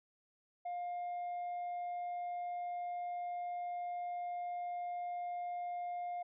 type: tone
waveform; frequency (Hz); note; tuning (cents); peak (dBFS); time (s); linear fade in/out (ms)
sine; 707; F5; +21; -35; 0.65-6.23; 10
effects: tanh soft clip ceiling -37 dBFS